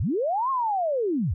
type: linear two-way sweep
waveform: sine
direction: up then down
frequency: 60.5 to 1093 to 60.5 Hz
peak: -22 dBFS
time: 0-1.34 s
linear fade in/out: 5 ms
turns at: 0.5 s
effects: none